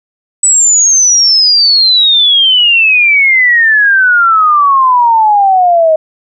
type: exponential sweep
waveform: sine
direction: down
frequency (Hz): 8010 to 622.3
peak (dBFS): -4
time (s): 0.43-5.96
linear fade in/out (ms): 5
effects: none